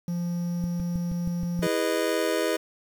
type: tone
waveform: triangle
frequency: 173.5 Hz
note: F3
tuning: 11 cents flat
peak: -24 dBFS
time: 0.08-1.67 s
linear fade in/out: 2 ms
type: click train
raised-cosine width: 5 ms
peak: -21 dBFS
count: 7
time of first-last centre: 0.64-1.592 s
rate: 6.3 Hz
type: chord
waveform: square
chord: E major seventh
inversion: none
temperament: just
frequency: 329.6 / 412 / 494.4 / 618.1 Hz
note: E4 / G#4 / B4 / D#5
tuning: 0 / -14 / +2 / -12 cents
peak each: -30 dBFS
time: 1.62-2.57 s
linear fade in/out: 10 ms
effects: 8-bit